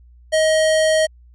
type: tone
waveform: square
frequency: 630 Hz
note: D#5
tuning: 21 cents sharp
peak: -14 dBFS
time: 0.32-1.07 s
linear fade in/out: 20 ms
effects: added 60 Hz sine -44 dBFS peak until 1.34 s + resampled to 24000 Hz